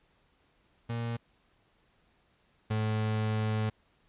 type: tone pair in turn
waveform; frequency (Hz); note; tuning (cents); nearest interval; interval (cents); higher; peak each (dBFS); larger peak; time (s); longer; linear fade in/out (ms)
35% pulse; 116.9 / 108.47; A#2 / A2; +5 / -24; minor second; 129; first; -30 / -26; second; 0.89-1.17 / 2.7-3.7; second; 10
effects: pink hiss -69 dBFS RMS until 4.08 s + resampled to 8000 Hz